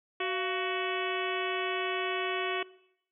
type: harmonic tone with a mistuned harmonic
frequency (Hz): 373.1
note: F#4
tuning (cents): +14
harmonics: 1 / 2 / 3 / 4 / 5 / 6 / 7 / 8 / 9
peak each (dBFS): -33 / -38 / -37 / -41 / -40 / -39 / -39 / -41 / -45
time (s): 0.2-2.63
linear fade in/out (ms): 5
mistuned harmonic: 2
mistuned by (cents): -120
effects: noise-tail reverb RT60 0.7 s tail -19 dB re dry